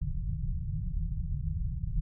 pink low-pass noise, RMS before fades -32 dBFS, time 0.01-2.01 s, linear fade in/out 10 ms, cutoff 170 Hz, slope 96 dB/octave, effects none

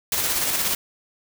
white noise with tremolo, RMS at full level -22 dBFS, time 0.12-0.75 s, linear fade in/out 2 ms, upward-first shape square, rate 17 Hz, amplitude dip 30%, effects none

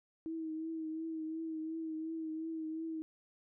sine tone with vibrato, 320.1 Hz, D#4, 49 cents sharp, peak -37 dBFS, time 0.26-3.02 s, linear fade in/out 0 ms, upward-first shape triangle, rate 2.8 Hz, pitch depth 39 cents each way, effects none

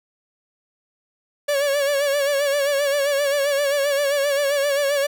45% pulse tone with vibrato, 566 Hz, C#5, 36 cents sharp, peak -18 dBFS, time 1.48-5.07 s, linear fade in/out 10 ms, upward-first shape sine, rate 7.6 Hz, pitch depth 61 cents each way, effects none

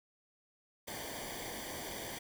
pink noise with comb filter, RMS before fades -43 dBFS, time 0.87-2.19 s, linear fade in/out 10 ms, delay 0.75 ms, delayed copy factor -0.75, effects none

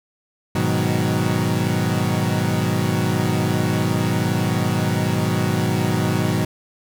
30% pulse chord, G# minor seventh, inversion none, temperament equal, 103.83 / 123.47 / 155.56 / 185 Hz, G#2 / B2 / D#3 / F#3, 0 / 0 / 0 / 0 cents, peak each -21 dBFS, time 0.55-6.45 s, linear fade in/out 5 ms, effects none

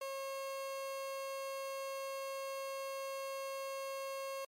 30% pulse tone, 542 Hz, C#5, 39 cents flat, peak -37 dBFS, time 0.01-4.45 s, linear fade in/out 5 ms, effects MP3 64 kbps

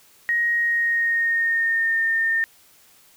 sine tone with pitch glide, 1881 to 1818 Hz, A#6 to A#6, +15 to -44 cents, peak -18 dBFS, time 0.29-2.44 s, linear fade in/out 0 ms, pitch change -59 cents, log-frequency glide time 0.54-2.02 s, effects white hiss -54 dBFS RMS until 3.16 s

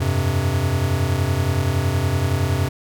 square chord, F suspended second, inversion none, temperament equal, 87.31 / 98 / 130.81 Hz, F2 / G2 / C3, 0 / 0 / 0 cents, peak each -23 dBFS, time 0-2.69 s, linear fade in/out 10 ms, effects none

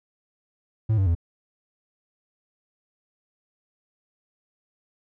triangle tone with pitch steps, 110 / 96.32 / 84.33 Hz, A2 / G2 / E2, 0 / -30 / +40 cents, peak -16 dBFS, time 0.89-1.151 s, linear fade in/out 10 ms, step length 87 ms, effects none

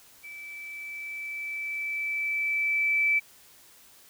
sine tone with level ramp, 2316 Hz, D7, 25 cents flat, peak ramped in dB -40 to -20 dBFS, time 0.23-3.2 s, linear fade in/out 20 ms, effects white hiss -55 dBFS RMS until 4.09 s

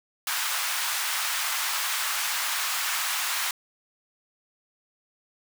pink high-pass noise, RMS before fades -28 dBFS, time 0.27-3.51 s, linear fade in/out 2 ms, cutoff 1000 Hz, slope 24 dB/octave, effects none

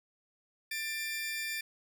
sawtooth tone pair together, 1778.5 / 2374 Hz, A6 / D7, +18 / +18 cents, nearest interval perfect fourth, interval 500 cents, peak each -35 / -33 dBFS, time 0.71-1.61 s, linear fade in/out 5 ms, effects none

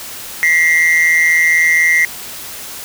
triangle tone pair together, 1929 / 2093 Hz, B6 / C7, -41 / 0 cents, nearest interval minor second, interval 141 cents, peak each -10 dBFS, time 0.43-2.05 s, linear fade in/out 0 ms, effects white hiss -29 dBFS RMS until 2.84 s

